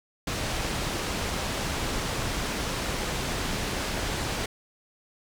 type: low-pass noise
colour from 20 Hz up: pink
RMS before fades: -30 dBFS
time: 0.27-4.46 s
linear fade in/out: 5 ms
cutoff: 7700 Hz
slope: 12 dB/octave
effects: none